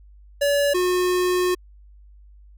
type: tone pair in turn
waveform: square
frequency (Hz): 571 / 361.9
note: D5 / F#4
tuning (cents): -49 / -38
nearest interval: minor sixth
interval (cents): 789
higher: first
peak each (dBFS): -18 / -19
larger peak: first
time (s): 0.41-0.74 / 0.74-1.55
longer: second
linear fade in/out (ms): 10
effects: added 50 Hz sine -45 dBFS peak until 2.57 s